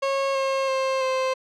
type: tone with pitch steps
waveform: 30% pulse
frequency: 546 / 537.9 / 529.8 / 521.9 Hz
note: C#5 / C5 / C5 / C5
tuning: -26 / +48 / +22 / -4 cents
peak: -19 dBFS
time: 0.02-1.34 s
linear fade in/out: 10 ms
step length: 330 ms
effects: low-pass 5000 Hz 12 dB/octave